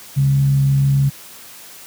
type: tone with frequency modulation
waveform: sine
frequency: 138.59 Hz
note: C#3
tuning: in tune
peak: -11 dBFS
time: 0.16-1.1 s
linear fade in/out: 20 ms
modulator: 66.6 Hz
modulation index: 0.23
effects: white hiss -39 dBFS RMS until 1.86 s + high-pass 80 Hz 12 dB/octave